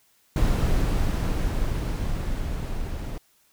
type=noise with level ramp; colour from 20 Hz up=brown; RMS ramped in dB=-20 to -31 dBFS; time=0.36-3.18 s; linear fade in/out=2 ms; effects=white hiss -63 dBFS RMS until 3.52 s